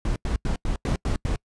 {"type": "noise bursts", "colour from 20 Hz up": "brown", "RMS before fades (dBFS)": -24, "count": 7, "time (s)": [0.05, 1.36], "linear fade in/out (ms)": 2, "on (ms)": 110, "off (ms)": 90, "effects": ["noise-tail reverb RT60 0.1 s tail -26 dB re dry", "resampled to 22050 Hz"]}